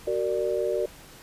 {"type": "tone cluster", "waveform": "sine", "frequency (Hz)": [375.4, 461.3, 590], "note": ["F#4", "A#4", "D5"], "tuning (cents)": [25, -18, 8], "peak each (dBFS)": -28, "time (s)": [0.07, 0.86], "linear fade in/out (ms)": 5, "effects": ["pink hiss -48 dBFS RMS until 1.22 s", "resampled to 32000 Hz"]}